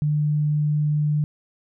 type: tone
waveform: sine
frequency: 149.6 Hz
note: D3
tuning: 32 cents sharp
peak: -18 dBFS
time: 0.02-1.24 s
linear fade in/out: 0 ms
effects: none